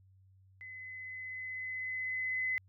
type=tone with level ramp; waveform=sine; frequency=2029 Hz; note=B6; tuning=46 cents sharp; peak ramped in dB=-45 to -30 dBFS; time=0.61-2.58 s; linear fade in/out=0 ms; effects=added 95 Hz sine -60 dBFS peak until 2.68 s